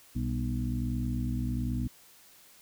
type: harmonic tone with a mistuned harmonic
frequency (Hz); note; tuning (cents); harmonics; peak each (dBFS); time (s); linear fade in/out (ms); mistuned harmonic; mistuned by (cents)
61.2; B1; -15; 1 / 2 / 3 / 4 / 5; -33 / -33 / -40 / -34 / -42; 0.15-1.88; 10; 3; +110
effects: white hiss -57 dBFS RMS until 2.61 s